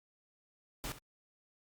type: noise with echo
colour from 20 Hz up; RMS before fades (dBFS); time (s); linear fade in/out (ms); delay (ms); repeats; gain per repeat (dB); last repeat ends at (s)
pink; -40; 0.84-0.92; 0; 66; 1; -13; 0.986
effects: Opus 48 kbps